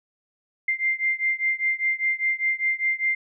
sine beating tone pair, 2093 / 2098 Hz, C7 / C7, 0 / +4 cents, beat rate 5 Hz, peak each -24 / -25 dBFS, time 0.68-3.15 s, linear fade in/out 5 ms, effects none

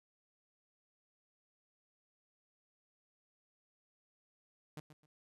sawtooth tone with echo, 151.8 Hz, D#3, 42 cents flat, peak -40 dBFS, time 4.77-4.8 s, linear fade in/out 2 ms, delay 130 ms, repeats 2, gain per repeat -12 dB, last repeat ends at 5.06 s, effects resampled to 32000 Hz

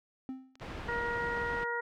triangle tone with exponential decay, 261.6 Hz, C4, in tune, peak -32 dBFS, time 0.29-0.61 s, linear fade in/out 1 ms, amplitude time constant 69 ms
clicks, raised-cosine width 0.2 ms, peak -37 dBFS, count 2, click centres 0.555 / 0.598 s
pink low-pass noise, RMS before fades -42 dBFS, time 0.6-1.65 s, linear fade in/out 20 ms, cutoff 2600 Hz, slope 12 dB/octave
harmonic tone, 473.6 Hz, A#4, 27 cents sharp, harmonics 1 / 2 / 3 / 4, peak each -37 / -37 / -37 / -37 dBFS, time 0.88-1.81 s, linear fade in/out 10 ms
effects none

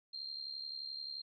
sine tone with amplitude modulation, 4186 Hz, C8, in tune, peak -38 dBFS, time 0.13-1.22 s, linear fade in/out 10 ms, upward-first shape sine, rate 71.5 Hz, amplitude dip 70%, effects none

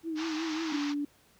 sine tone with vibrato, 318.8 Hz, D#4, 42 cents sharp, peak -31 dBFS, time 0.03-0.79 s, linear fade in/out 50 ms, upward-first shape triangle, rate 5.5 Hz, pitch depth 74 cents each way
pink band-pass noise, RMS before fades -40 dBFS, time 0.15-0.95 s, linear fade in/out 50 ms, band 810 to 6000 Hz, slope 48 dB/octave
sine tone, 289.5 Hz, D4, 25 cents flat, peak -29 dBFS, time 0.72-1.05 s, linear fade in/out 5 ms
effects pink hiss -63 dBFS RMS until 1.39 s + high-pass 60 Hz 12 dB/octave

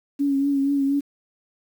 sine tone with vibrato, 278.6 Hz, C#4, 9 cents sharp, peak -18 dBFS, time 0.19-1.01 s, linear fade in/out 20 ms, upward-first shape triangle, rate 4.2 Hz, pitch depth 41 cents each way, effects 8-bit

